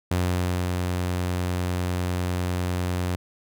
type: tone with ADSR envelope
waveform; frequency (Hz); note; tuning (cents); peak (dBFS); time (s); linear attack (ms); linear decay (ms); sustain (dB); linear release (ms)
sawtooth; 90; F#2; -47; -17; 0.11-3.16; 5; 560; -3; 10
effects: none